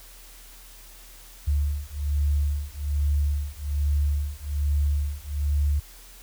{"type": "beating tone pair", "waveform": "sine", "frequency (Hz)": [72, 73.2], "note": ["D2", "D2"], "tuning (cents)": [-34, -5], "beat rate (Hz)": 1.2, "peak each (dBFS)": -25, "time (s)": [1.47, 5.8], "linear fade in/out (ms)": 10, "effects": ["added 40 Hz sine -47 dBFS peak until 6.22 s", "white hiss -49 dBFS RMS until 6.22 s"]}